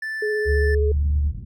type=tone; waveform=triangle; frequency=1760 Hz; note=A6; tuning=in tune; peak=-24 dBFS; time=0.02-0.75 s; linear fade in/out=5 ms
type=tone with vibrato; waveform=sine; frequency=423.4 Hz; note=G#4; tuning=33 cents sharp; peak=-21 dBFS; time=0.22-0.92 s; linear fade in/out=5 ms; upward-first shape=sine; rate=15 Hz; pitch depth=14 cents each way
type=tone with pitch glide; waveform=sine; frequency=71.9 to 72.95 Hz; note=D2 to D2; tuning=-36 to -11 cents; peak=-17 dBFS; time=0.45-1.33 s; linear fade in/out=50 ms; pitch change=+25 cents; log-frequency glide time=0.59-0.71 s
type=low-pass noise; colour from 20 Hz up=pink; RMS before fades=-34 dBFS; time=0.93-1.45 s; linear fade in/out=10 ms; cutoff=180 Hz; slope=24 dB/octave
effects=none